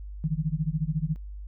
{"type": "tone with tremolo", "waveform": "sine", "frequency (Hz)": 155.56, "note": "D#3", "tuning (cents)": 0, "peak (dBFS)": -21, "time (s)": [0.24, 1.16], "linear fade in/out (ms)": 0, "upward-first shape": "sine", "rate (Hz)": 14, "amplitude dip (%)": 100, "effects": ["noise-tail reverb RT60 0.1 s tail -21 dB re dry", "added 50 Hz sine -36 dBFS peak until 1.47 s"]}